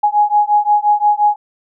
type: beating tone pair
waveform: sine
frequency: 830.6 / 836.3 Hz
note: G#5 / G#5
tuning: 0 / +12 cents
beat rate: 5.7 Hz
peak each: -13 dBFS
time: 0.03-1.36 s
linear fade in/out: 10 ms
effects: none